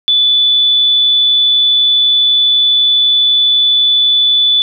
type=tone; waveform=sine; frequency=3476 Hz; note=A7; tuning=22 cents flat; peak=-7 dBFS; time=0.08-4.62 s; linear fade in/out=0 ms; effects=none